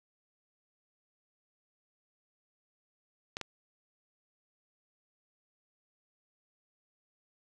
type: clicks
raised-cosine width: 0.2 ms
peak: -19 dBFS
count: 2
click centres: 3.369 / 3.413 s
effects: none